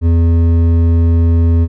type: tone with hard clipping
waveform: sine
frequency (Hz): 83.7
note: E2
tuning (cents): +27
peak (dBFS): -9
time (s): 0.01-1.68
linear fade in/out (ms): 50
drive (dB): 9
effects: none